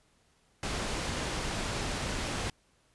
pink low-pass noise, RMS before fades -34 dBFS, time 0.63-2.5 s, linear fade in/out 2 ms, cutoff 7600 Hz, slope 12 dB/octave, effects pink hiss -68 dBFS RMS until 2.94 s + resampled to 24000 Hz

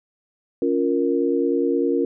sine chord, Bb minor, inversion first, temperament just, 279.7 / 349.6 / 466.2 Hz, Db4 / F4 / Bb4, +16 / +2 / 0 cents, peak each -22 dBFS, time 0.62-2.05 s, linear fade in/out 2 ms, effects none

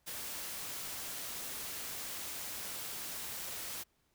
white noise, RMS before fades -42 dBFS, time 0.06-3.84 s, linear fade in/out 20 ms, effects pink hiss -75 dBFS RMS until 4.14 s

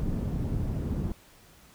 white low-pass noise, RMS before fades -30 dBFS, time 0-1.12 s, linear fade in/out 0 ms, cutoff 160 Hz, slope 12 dB/octave, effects pink hiss -56 dBFS RMS until 1.74 s

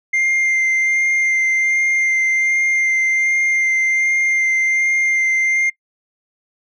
sine tone with vibrato, 2100 Hz, C7, 6 cents sharp, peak -11 dBFS, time 0.13-5.7 s, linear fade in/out 10 ms, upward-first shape sine, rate 1.3 Hz, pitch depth 11 cents each way, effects noise-tail reverb RT60 0.1 s tail -22 dB re dry + tanh soft clip ceiling -13 dBFS

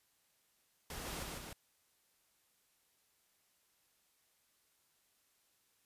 pink noise with echo, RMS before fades -45 dBFS, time 0.9-1.23 s, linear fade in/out 2 ms, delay 150 ms, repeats 2, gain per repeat -2 dB, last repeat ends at 1.53 s, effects white hiss -75 dBFS RMS until 5.85 s + resampled to 32000 Hz

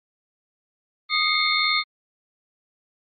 sine tone cluster, 1239 / 2123 / 2206 / 3624 / 4253 Hz, D#6 / C7 / C#7 / A#7 / C8, -8 / +25 / -9 / -50 / +27 cents, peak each -25 dBFS, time 1.09-1.84 s, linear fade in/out 50 ms, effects MP3 32 kbps

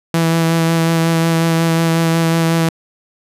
sawtooth tone with vibrato, 164.81 Hz, E3, in tune, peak -8 dBFS, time 0.14-2.69 s, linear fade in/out 2 ms, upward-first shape sine, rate 5.5 Hz, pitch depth 14 cents each way, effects resampled to 32000 Hz

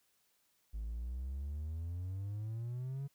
triangle exponential sweep, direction up, 52.3 to 141.4 Hz, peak -35 dBFS, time 0.73-3.08 s, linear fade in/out 20 ms, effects tanh soft clip ceiling -31 dBFS + white hiss -75 dBFS RMS until 3.14 s

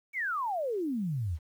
sine exponential sweep, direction down, 2317 to 72 Hz, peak -29 dBFS, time 0.13-1.39 s, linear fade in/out 50 ms, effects 10-bit

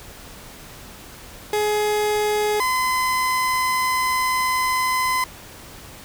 30% pulse tone pair in turn, 420.5 / 1021.1 Hz, G#4 / C6, +22 / -43 cents, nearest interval octave + minor third, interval 1535 cents, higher second, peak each -16 dBFS, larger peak neither, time 1.53-2.6 / 2.6-5.24 s, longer second, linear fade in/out 2 ms, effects pink hiss -41 dBFS RMS until 6.04 s

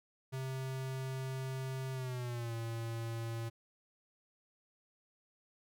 square tone with pitch glide, 131.9 to 114.83 Hz, C3 to A#2, +14 to -26 cents, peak -38 dBFS, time 0.32-3.5 s, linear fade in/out 20 ms, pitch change -240 cents, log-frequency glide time 1.93-2.54 s, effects none

